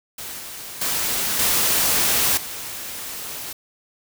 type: noise with level steps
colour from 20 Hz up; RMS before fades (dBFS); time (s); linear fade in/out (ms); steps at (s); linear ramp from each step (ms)
white; -33 / -35 / -23 / -19 / -32; 0.18-3.53; 5; 0.39 / 0.81 / 1.39 / 2.37; 5
effects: none